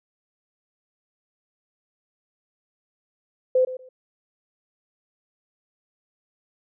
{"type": "tone with echo", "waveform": "sine", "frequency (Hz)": 512, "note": "C5", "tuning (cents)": -38, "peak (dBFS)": -15, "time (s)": [3.55, 3.65], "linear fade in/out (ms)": 5, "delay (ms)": 120, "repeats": 2, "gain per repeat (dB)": -14, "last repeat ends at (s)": 3.89, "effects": []}